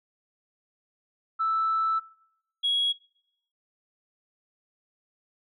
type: tone pair in turn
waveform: sine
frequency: 1318 / 3321 Hz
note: E6 / G#7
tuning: -1 / -1 cents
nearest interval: octave + major third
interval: 1600 cents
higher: second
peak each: -22 / -21 dBFS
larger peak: second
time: 1.39-2 / 2.63-2.93 s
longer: first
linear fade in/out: 20 ms
effects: noise-tail reverb RT60 0.8 s tail -23 dB re dry + tanh soft clip ceiling -18 dBFS